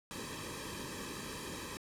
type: noise with comb filter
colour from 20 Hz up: pink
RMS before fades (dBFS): -43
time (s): 0.11-1.77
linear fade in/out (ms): 0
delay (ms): 1.4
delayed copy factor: -1
effects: low-pass 11000 Hz 12 dB/octave